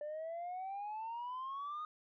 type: exponential sweep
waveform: sine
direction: up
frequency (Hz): 587.3 to 1244.5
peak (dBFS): -38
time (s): 0.01-1.85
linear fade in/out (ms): 2
effects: tanh soft clip ceiling -38 dBFS